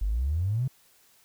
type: exponential sweep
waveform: triangle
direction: up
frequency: 45.59 to 137.1 Hz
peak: -20 dBFS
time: 0.01-0.68 s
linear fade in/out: 10 ms
effects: tanh soft clip ceiling -22 dBFS + white hiss -61 dBFS RMS until 1.24 s